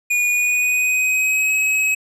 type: tone with pitch glide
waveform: square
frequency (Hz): 2449 to 2554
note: D#7 to D#7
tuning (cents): -28 to +45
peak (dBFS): -16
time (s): 0.1-1.95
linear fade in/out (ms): 10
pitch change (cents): +73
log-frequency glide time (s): 0.29-1.51
effects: low-pass 12000 Hz 12 dB/octave